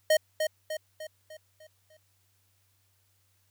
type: tone with echo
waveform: square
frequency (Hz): 622.3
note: D#5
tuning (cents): 0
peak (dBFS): -20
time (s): 0.1-0.17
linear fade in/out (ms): 5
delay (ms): 300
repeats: 6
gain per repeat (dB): -6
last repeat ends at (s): 1.97
effects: added 96 Hz sine -70 dBFS peak until 3.5 s + white hiss -71 dBFS RMS until 3.5 s